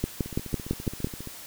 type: two click trains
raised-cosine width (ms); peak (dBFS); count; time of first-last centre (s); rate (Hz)
3; -12 / -24; 7 / 16; 0.04-1.045 / 0.26-1.274; 5.97 / 14.8
effects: white hiss -43 dBFS RMS until 1.46 s